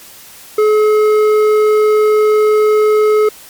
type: tone with hard clipping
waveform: sine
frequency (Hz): 427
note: G#4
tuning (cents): +48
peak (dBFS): -9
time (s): 0.58-3.29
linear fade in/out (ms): 5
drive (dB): 8
effects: white hiss -37 dBFS RMS until 3.49 s + MP3 96 kbps